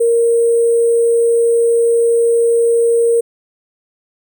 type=tone with sample-and-hold; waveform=sine; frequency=466.2 Hz; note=A#4; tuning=in tune; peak=-9 dBFS; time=0-3.21 s; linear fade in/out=10 ms; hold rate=8820 Hz; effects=none